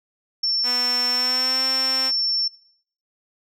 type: tone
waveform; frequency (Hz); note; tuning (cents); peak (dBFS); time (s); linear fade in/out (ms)
sine; 5410; E8; +44; -19; 0.43-2.48; 5
type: tone with pitch glide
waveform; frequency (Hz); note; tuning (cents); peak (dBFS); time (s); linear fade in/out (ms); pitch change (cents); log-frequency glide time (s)
5% pulse; 247.5 to 261.6; B3 to C4; +4 to 0; -17; 0.63-2.12; 50; +96; 1.1-1.65
effects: noise-tail reverb RT60 0.6 s tail -22 dB re dry

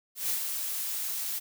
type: noise with ADSR envelope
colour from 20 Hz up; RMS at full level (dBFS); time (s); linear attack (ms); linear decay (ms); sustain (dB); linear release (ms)
blue; -28; 0.15-1.4; 150; 89; -5; 23
effects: none

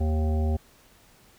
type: harmonic tone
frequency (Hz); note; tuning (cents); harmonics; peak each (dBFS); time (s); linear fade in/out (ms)
77.78; D#2; 0; 1 / 3 / 5 / 7 / 9 / 10; -22 / -32 / -36 / -39 / -41 / -42; 0-0.57; 10
effects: pink hiss -57 dBFS RMS until 1.38 s

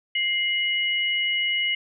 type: tone pair together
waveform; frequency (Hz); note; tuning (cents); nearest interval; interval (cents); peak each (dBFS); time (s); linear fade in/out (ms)
sine; 2102 / 2922; C7 / F#7; +7 / -22; tritone; 571; -24; 0.15-1.75; 5
effects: none

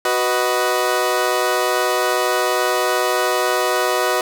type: chord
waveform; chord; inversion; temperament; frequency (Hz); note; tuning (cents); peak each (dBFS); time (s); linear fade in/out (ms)
20% pulse; B major; second; equal with one note detuned; 371.3 / 493.9 / 622.3; F#4 / B4 / D#5; +6 / 0 / 0; -16; 0.05-4.21; 2
effects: none

